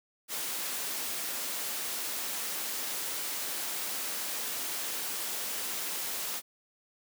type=high-pass noise; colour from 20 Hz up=white; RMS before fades=-35 dBFS; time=0.28-6.42 s; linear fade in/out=50 ms; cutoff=220 Hz; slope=12 dB/octave; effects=none